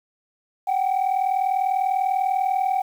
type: tone pair together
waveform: sine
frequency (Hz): 744.9 / 785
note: F#5 / G5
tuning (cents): +11 / +2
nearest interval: minor second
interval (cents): 91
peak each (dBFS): -20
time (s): 0.67-2.82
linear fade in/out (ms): 10
effects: tanh soft clip ceiling -16 dBFS + 8-bit